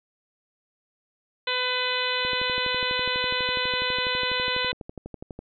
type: harmonic tone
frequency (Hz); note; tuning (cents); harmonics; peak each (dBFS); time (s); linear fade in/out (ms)
502; B4; +28; 1 / 2 / 3 / 4 / 5 / 6 / 7 / 8; -32 / -32 / -32 / -32 / -32 / -32 / -32 / -32; 1.47-4.72; 5
type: click train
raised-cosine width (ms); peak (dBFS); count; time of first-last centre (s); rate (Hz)
2; -23; 39; 2.25-5.39; 12.1
effects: none